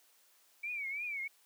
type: tone with vibrato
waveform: sine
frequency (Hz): 2294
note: D7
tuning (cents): -41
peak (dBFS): -36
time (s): 0.63-1.28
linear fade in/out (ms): 10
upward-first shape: triangle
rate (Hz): 3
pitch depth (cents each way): 140
effects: white hiss -67 dBFS RMS until 1.45 s + high-pass 400 Hz 12 dB/octave